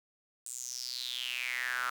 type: tone with high-pass filter sweep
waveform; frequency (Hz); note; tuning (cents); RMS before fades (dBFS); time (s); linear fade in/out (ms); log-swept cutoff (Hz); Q
sawtooth; 124.6; B2; +16; -37; 0.46-1.9; 0; 8200 to 1300; 6.8
effects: 9-bit